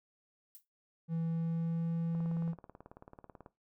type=noise with exponential decay; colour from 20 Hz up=violet; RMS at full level=-48 dBFS; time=0.55-0.65 s; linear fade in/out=0 ms; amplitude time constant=20 ms
type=tone with pitch glide; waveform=triangle; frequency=164.81 to 166.53 Hz; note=E3 to E3; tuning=0 to +18 cents; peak=-30 dBFS; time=1.08-2.55 s; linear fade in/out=50 ms; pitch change=+18 cents; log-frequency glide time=1.26-1.91 s
type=click train; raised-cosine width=1 ms; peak=-36 dBFS; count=25; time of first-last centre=2.15-3.461 s; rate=18.3 Hz
effects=noise-tail reverb RT60 0.2 s tail -17 dB re dry